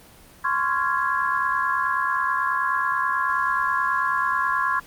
sine chord, Db major seventh, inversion third, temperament just, 1039.4 / 1108.7 / 1385.9 / 1663.1 Hz, C6 / Db6 / F6 / Ab6, -12 / 0 / -14 / +2 cents, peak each -24 / -26 / -28 / -25 dBFS, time 0.44-4.8 s, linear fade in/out 10 ms, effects pink hiss -49 dBFS RMS until 4.86 s + Opus 24 kbps

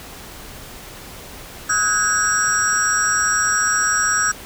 sine tone cluster, 1276 / 1475 / 1635 / 5700 / 7710 Hz, D#6 / F#6 / G#6 / F8 / B8, +43 / -6 / -28 / +34 / -43 cents, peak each -22 dBFS, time 1.69-4.32 s, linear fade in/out 10 ms, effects pink hiss -37 dBFS RMS until 4.45 s

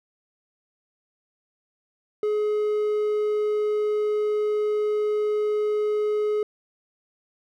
triangle tone, 422.1 Hz, G#4, 28 cents sharp, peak -19 dBFS, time 2.23-6.43 s, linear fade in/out 2 ms, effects none

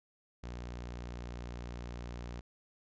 sawtooth tone, 59.9 Hz, A#1, 48 cents sharp, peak -37 dBFS, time 0.43-2.41 s, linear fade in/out 10 ms, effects resampled to 16000 Hz

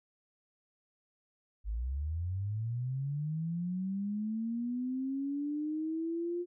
sine linear sweep, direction up, 49.31 to 354.3 Hz, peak -32 dBFS, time 1.64-6.46 s, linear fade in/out 50 ms, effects none

